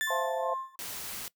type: tone with exponential decay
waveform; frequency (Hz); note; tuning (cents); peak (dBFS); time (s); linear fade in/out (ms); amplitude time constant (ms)
35% pulse; 1758; A6; -2; -25; 0.01-0.75; 0; 160
type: tone with tremolo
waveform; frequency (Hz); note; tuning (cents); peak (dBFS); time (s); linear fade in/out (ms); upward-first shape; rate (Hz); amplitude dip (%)
sine; 1059; C6; +21; -31; 0.07-0.76; 5; sine; 2.7; 95
type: chord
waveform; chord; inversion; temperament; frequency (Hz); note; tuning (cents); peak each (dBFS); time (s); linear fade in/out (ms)
sine; F major seventh; second; equal with one note detuned; 523.3 / 665.4 / 698.5 / 880; C5 / E5 / F5 / A5; 0 / +16 / 0 / 0; -33 / -33 / -39 / -35; 0.1-0.54; 5
type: noise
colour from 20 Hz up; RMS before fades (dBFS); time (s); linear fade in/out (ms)
white; -39; 0.79-1.28; 0
effects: noise-tail reverb RT60 0.1 s tail -21 dB re dry